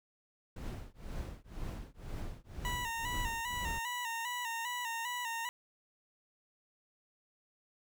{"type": "noise with tremolo", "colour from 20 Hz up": "brown", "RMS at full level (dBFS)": -38, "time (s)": [0.56, 3.79], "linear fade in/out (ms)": 5, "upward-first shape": "triangle", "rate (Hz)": 2, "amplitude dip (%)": 100}
{"type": "tone with vibrato", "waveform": "20% pulse", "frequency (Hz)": 949, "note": "A#5", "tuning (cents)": 31, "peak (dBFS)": -31, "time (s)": [2.65, 5.49], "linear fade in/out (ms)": 0, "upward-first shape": "square", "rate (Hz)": 2.5, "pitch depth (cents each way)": 56}
{"effects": []}